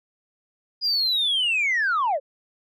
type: linear sweep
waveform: sine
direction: down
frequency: 4939 to 510 Hz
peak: -18 dBFS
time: 0.81-2.2 s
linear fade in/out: 50 ms
effects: tanh soft clip ceiling -17 dBFS